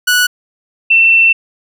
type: tone pair in turn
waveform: sawtooth / sine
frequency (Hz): 1474 / 2688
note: F#6 / E7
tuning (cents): -7 / +33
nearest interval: minor seventh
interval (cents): 1040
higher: second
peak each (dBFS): -5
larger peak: neither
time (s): 0.07-0.27 / 0.9-1.33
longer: second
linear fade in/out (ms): 10
effects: none